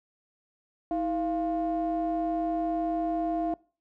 triangle ring-modulated tone, 185 Hz, F#3, in tune, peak -21 dBFS, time 0.91-3.54 s, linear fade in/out 2 ms, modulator 506 Hz, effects noise-tail reverb RT60 0.4 s tail -23 dB re dry

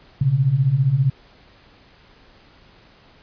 sine beating tone pair, 123.47 / 138.47 Hz, B2 / C#3, 0 / -2 cents, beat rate 15 Hz, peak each -20 / -16 dBFS, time 0.21-1.1 s, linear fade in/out 5 ms, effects pink hiss -51 dBFS RMS until 3.22 s + resampled to 11025 Hz

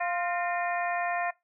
harmonic tone with a mistuned harmonic, 349.2 Hz, F4, in tune, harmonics 2 / 3 / 4 / 5 / 6 / 7, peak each -29 / -36 / -40 / -34 / -43 / -38 dBFS, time 0-1.31 s, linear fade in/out 10 ms, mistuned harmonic 5, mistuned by +67 cents, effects noise-tail reverb RT60 0.2 s tail -21 dB re dry

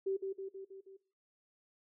sine tone with echo, 386.8 Hz, G4, 23 cents flat, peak -31 dBFS, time 0.06-0.17 s, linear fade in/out 10 ms, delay 160 ms, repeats 5, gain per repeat -4 dB, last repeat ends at 0.97 s, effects noise-tail reverb RT60 0.4 s tail -17 dB re dry

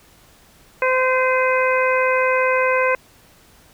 harmonic tone with a mistuned harmonic, 515 Hz, C5, 28 cents flat, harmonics 1 / 2 / 3 / 4 / 5, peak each -18 / -21 / -23 / -24 / -25 dBFS, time 0.82-2.95 s, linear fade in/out 2 ms, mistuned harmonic 5, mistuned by -39 cents, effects pink hiss -51 dBFS RMS until 3.73 s

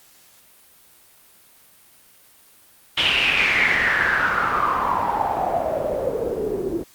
white noise with low-pass filter sweep, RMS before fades -21 dBFS, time 2.97-6.84 s, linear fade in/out 10 ms, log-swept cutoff 3100 to 340 Hz, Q 7.1, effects white hiss -52 dBFS RMS until 6.94 s + Opus 48 kbps

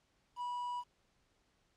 triangle tone with quantisation, 977 Hz, B5, 19 cents flat, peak -35 dBFS, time 0.36-0.84 s, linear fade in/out 50 ms, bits 10, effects pink hiss -75 dBFS RMS until 1.76 s + low-pass 7000 Hz 12 dB/octave

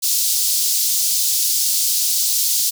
pink high-pass noise, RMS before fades -18 dBFS, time 0.02-2.71 s, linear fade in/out 20 ms, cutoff 4500 Hz, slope 24 dB/octave, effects none

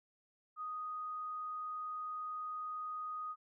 sine tone, 1244.5 Hz, D#6, in tune, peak -39 dBFS, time 0.56-3.36 s, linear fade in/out 50 ms, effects none

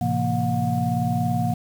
sine tone cluster, 110 / 130.8 / 168.3 / 231.9 / 721 Hz, A2 / C3 / E3 / A#3 / F#5, 0 / 0 / +36 / -9 / -45 cents, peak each -26 dBFS, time 0.01-1.54 s, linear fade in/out 5 ms, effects tanh soft clip ceiling -9 dBFS + 7-bit

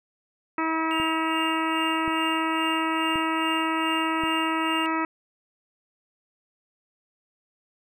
harmonic tone, 321.8 Hz, E4, 42 cents flat, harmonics 1 / 2 / 3 / 4 / 5 / 6 / 7 / 8, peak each -27 / -37 / -29 / -29 / -39 / -34 / -37 / -38 dBFS, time 0.58-5.05 s, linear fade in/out 2 ms
triangle tone with tremolo, 2799 Hz, F7, 3 cents sharp, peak -26 dBFS, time 0.91-4.86 s, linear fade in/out 0 ms, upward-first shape sine, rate 2.4 Hz, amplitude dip 70%
click train, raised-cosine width 3 ms, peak -24 dBFS, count 4, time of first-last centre 1-4.236 s, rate 0.927 Hz
effects none

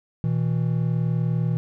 triangle tone pair together, 121.9 / 161.94 Hz, B2 / E3, -22 / -30 cents, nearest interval perfect fourth, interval 492 cents, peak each -21 dBFS, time 0.24-1.57 s, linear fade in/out 0 ms, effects none

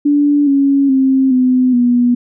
sine tone with pitch steps, 290 / 277.5 / 265.6 / 254.2 / 243.3 Hz, D4 / C#4 / C4 / C4 / B3, -22 / +2 / +26 / -50 / -26 cents, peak -8 dBFS, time 0.05-2.15 s, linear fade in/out 10 ms, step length 420 ms, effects none

